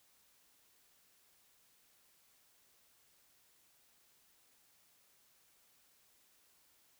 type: silence
effects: white hiss -70 dBFS RMS until 6.99 s